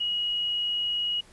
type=tone; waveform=sine; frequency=2900 Hz; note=F#7; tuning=35 cents flat; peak=-25 dBFS; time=0-1.21 s; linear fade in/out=10 ms; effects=pink hiss -55 dBFS RMS until 1.32 s + resampled to 24000 Hz